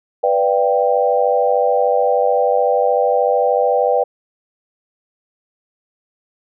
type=chord; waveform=sine; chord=G dominant seventh; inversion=first; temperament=equal with one note detuned; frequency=493.9 / 587.3 / 687.6 / 784 Hz; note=B4 / D5 / F5 / G5; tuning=0 / 0 / -27 / 0 cents; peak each=-16 / -18 / -21 / -18 dBFS; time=0.23-4.04 s; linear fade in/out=10 ms; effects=none